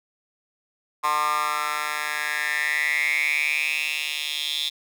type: tone with high-pass filter sweep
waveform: 10% pulse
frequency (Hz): 150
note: D3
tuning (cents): +37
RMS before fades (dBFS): -25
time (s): 1.03-4.7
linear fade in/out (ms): 20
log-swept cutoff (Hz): 1100 to 3500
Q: 8
effects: none